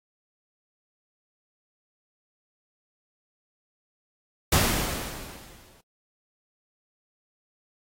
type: noise with exponential decay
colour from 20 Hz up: pink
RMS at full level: -19 dBFS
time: 4.52-5.81 s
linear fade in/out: 5 ms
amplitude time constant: 280 ms
effects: AAC 48 kbps